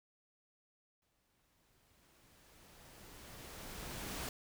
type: noise with exponential growth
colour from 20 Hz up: pink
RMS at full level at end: -41 dBFS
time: 1.02-4.29 s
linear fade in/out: 2 ms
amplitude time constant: 710 ms
effects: none